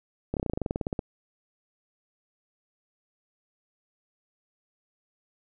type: slowing click train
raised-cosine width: 2 ms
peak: -15 dBFS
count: 16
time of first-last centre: 0.34-0.992 s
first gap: 28 ms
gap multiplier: 1.06
effects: none